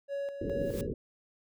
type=tone with tremolo; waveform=triangle; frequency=560 Hz; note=C#5; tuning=18 cents sharp; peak=-30 dBFS; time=0.08-0.88 s; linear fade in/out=50 ms; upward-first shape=square; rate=2.4 Hz; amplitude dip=55%
type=low-pass noise; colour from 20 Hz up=white; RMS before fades=-35 dBFS; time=0.41-0.94 s; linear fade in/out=5 ms; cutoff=510 Hz; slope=96 dB/octave
type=noise with exponential growth; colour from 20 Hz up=white; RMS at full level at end=-43 dBFS; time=0.49-0.81 s; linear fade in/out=1 ms; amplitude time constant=69 ms
effects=none